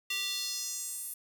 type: tone with high-pass filter sweep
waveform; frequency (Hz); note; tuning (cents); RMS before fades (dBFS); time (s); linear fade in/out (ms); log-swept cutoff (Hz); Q
square; 392; G4; 0; -36; 0.1-1.14; 5; 2800 to 11000; 2.6
effects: 10-bit